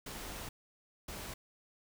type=noise bursts at uneven times; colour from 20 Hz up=pink; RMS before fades=-44 dBFS; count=2; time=0.06-0.49 / 1.08-1.34 s; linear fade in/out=5 ms; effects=none